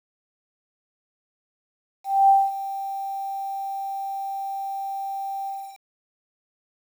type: tone with ADSR envelope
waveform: sine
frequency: 784 Hz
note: G5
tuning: in tune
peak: -11 dBFS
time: 2.04-5.79 s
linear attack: 250 ms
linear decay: 220 ms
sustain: -16 dB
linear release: 310 ms
effects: 8-bit